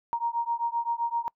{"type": "beating tone pair", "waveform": "sine", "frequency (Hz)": [932.3, 940], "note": ["A#5", "A#5"], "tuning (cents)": [0, 14], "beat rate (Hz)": 7.7, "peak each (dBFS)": -29, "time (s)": [0.13, 1.28], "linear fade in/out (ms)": 0, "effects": ["noise-tail reverb RT60 0.1 s tail -26 dB re dry"]}